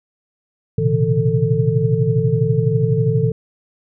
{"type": "tone cluster", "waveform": "sine", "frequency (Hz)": [114.9, 127, 139.2, 162.4, 444.3], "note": ["A#2", "B2", "C#3", "E3", "A4"], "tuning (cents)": [-25, 49, 8, -26, 17], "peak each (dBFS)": -20, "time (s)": [0.78, 3.32], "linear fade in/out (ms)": 5, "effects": []}